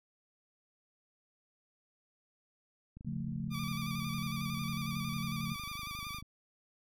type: click train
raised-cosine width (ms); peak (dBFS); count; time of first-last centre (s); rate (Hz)
5; -36; 84; 2.97-6.225; 25.5
type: chord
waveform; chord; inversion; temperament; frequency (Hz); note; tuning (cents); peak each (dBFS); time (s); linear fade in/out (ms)
sine; Db augmented; none; equal; 138.59 / 174.61 / 220; Db3 / F3 / A3; 0 / 0 / 0; -39 / -40 / -40; 3.05-5.55; 20
type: tone with vibrato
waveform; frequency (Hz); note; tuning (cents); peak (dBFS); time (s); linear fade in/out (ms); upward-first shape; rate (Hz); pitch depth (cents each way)
15% pulse; 1174.7; D6; 0; -34; 3.5-6.22; 50; square; 11; 40
effects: none

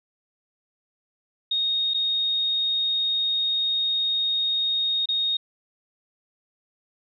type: tone with dropouts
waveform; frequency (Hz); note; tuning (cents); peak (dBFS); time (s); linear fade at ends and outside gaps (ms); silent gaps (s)
sine; 3721; A#7; -4; -21; 1.51-5.37; 5; 1.937-1.943 / 5.058-5.087
effects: none

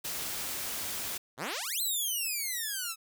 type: noise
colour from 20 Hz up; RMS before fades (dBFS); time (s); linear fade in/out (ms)
white; -36; 0.04-1.18; 10
type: exponential two-way sweep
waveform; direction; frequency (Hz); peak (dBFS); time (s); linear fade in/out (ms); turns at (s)
5% pulse; up then down; 111.4 to 4170 to 1281; -22; 1.37-2.96; 50; 1.81
effects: none

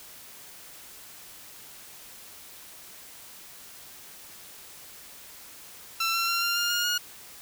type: tone with pitch steps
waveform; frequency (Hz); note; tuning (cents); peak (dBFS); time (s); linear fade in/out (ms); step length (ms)
15% pulse; 1343 / 1358.6 / 1374.4 / 1390.4 / 1406.5 / 1422.9 / 1439.4; E6 / F6 / F6 / F6 / F6 / F6 / F#6; +32 / -48 / -28 / -8 / +12 / +32 / -48; -18; 6-6.98; 5; 140
effects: white hiss -47 dBFS RMS until 7.41 s

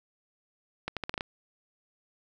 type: accelerating click train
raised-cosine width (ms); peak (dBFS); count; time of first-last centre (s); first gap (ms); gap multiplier
0.3; -16; 7; 0.88-1.209; 87; 0.81
effects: none

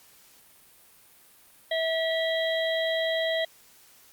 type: harmonic tone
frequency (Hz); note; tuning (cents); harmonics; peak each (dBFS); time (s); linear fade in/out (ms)
650; E5; -24; 1 / 3 / 5 / 6; -26 / -31 / -33 / -36; 1.71-3.45; 5
effects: white hiss -56 dBFS RMS until 4.12 s + Opus 48 kbps

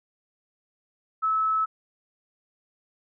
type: tone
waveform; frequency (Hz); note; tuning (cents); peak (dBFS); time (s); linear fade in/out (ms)
sine; 1300; E6; -24; -21; 1.22-1.66; 20
effects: none

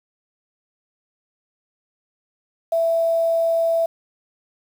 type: tone with quantisation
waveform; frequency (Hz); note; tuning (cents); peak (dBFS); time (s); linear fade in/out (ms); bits
sine; 663; E5; +10; -16; 2.72-3.86; 5; 7
effects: none

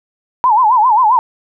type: tone with vibrato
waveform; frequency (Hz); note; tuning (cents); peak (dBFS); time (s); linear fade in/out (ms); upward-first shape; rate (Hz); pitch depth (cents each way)
sine; 932.3; A#5; 0; -7; 0.44-1.19; 0; sine; 7.5; 190
effects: none

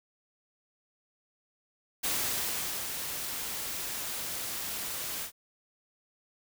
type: noise with ADSR envelope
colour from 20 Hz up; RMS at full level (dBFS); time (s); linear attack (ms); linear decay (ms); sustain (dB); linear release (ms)
white; -30; 2.03-5.32; 15; 790; -6; 94
effects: none

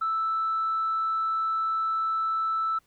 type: tone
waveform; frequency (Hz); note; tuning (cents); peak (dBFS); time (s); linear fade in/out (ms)
sine; 1318.5; E6; 0; -23; 0.01-2.79; 10
effects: tanh soft clip ceiling -20 dBFS + pink hiss -67 dBFS RMS until 2.86 s

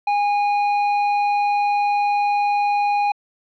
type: tone with hard clipping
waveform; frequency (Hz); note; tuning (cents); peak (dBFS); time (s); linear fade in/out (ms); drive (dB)
sine; 820; G#5; -22; -18; 0.07-3.12; 5; 8
effects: low-pass 4000 Hz 12 dB/octave

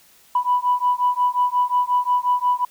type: beating tone pair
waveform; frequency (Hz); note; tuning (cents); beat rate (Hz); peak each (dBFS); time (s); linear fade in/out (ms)
sine; 985 / 990.6; B5 / B5; -5 / +5; 5.6; -19; 0.35-2.65; 5
effects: tanh soft clip ceiling -9 dBFS + white hiss -53 dBFS RMS until 2.7 s

